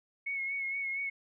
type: tone with vibrato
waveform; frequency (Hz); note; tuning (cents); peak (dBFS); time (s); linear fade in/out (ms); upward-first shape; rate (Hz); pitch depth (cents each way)
sine; 2193; C#7; -19; -32; 0.26-1.1; 10; sine; 4.3; 33
effects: none